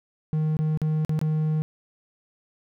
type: tone with dropouts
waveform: triangle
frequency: 155.3 Hz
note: D#3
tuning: 3 cents flat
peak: -19 dBFS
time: 0.33-1.62 s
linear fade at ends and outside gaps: 0 ms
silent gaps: 0.568-0.59 / 0.774-0.817 / 1.049-1.094 / 1.191-1.214 s
effects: none